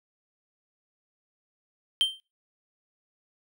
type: tone with exponential decay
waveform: triangle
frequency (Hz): 3136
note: G7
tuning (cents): 0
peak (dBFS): -15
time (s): 2.01-2.2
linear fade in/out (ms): 0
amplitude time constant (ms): 41
effects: noise-tail reverb RT60 0.3 s tail -21 dB re dry